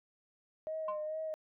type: tone with vibrato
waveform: sine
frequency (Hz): 622.3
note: D#5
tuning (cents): 0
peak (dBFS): -35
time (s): 0.67-1.34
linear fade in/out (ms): 0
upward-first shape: sine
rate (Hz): 2.3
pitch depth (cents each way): 36
type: tone with exponential decay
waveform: sine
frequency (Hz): 1046.5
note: C6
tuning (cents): 0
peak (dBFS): -31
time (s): 0.88-1.07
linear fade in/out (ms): 5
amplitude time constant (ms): 41
effects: tanh soft clip ceiling -28 dBFS